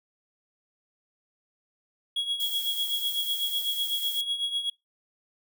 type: tone with tremolo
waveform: triangle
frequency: 3322 Hz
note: G#7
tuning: in tune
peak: -22 dBFS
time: 2.16-4.7 s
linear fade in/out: 5 ms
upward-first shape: triangle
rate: 8 Hz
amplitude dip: 75%
type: noise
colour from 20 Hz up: violet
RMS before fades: -36 dBFS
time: 2.4-4.21 s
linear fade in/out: 0 ms
effects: noise-tail reverb RT60 0.2 s tail -25 dB re dry